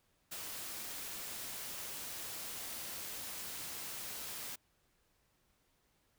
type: noise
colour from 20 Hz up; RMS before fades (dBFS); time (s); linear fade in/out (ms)
white; -44; 0.31-4.56; 10
effects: pink hiss -75 dBFS RMS until 6.18 s